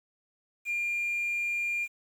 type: tone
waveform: triangle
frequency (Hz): 2400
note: D7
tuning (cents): +37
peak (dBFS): -25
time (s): 0.65-1.88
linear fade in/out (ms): 50
effects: tanh soft clip ceiling -24 dBFS + 9-bit